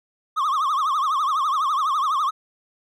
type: tone with vibrato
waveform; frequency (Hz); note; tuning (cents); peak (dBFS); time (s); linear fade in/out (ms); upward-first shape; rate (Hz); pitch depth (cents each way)
triangle; 1162; D6; -19; -17; 0.36-2.31; 20; triangle; 12; 200
effects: none